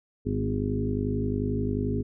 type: harmonic tone with a mistuned harmonic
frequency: 51.3 Hz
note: G#1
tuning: 21 cents flat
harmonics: 1 / 2 / 3 / 4 / 5 / 6 / 7 / 8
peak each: -34 / -30 / -36 / -35 / -30 / -40 / -37 / -33 dBFS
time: 0.25-2.03 s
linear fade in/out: 20 ms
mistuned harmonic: 5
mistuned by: -18 cents
effects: none